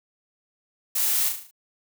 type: noise with echo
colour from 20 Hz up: blue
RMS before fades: -24 dBFS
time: 0.95-1.29 s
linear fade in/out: 10 ms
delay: 37 ms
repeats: 6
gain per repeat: -5 dB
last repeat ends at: 1.512 s
effects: none